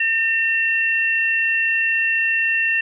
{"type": "tone pair together", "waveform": "sine", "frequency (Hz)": [1815, 2719], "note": ["A#6", "F7"], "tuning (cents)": [-47, -47], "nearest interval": "perfect fifth", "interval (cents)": 700, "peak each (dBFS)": -19, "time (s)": [0, 2.81], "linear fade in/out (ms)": 5, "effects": []}